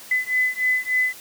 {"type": "beating tone pair", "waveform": "sine", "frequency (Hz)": [2010, 2013.4], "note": ["B6", "B6"], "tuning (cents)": [30, 33], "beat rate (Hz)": 3.4, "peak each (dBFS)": -22, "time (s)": [0.11, 1.13], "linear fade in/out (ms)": 5, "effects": ["white hiss -42 dBFS RMS until 1.2 s", "high-pass 100 Hz 12 dB/octave"]}